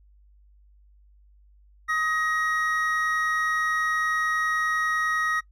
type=tone pair together; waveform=triangle; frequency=1259.5 / 1889 Hz; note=D#6 / A#6; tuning=+21 / +22 cents; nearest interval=perfect fifth; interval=701 cents; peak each=-24 dBFS; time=1.88-5.41 s; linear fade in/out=20 ms; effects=noise-tail reverb RT60 0.1 s tail -21 dB re dry + added 50 Hz sine -53 dBFS peak until 5.51 s